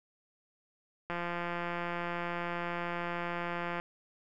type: click train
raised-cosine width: 0.5 ms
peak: -21 dBFS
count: 468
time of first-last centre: 1.1-3.799 s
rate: 173 Hz
effects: none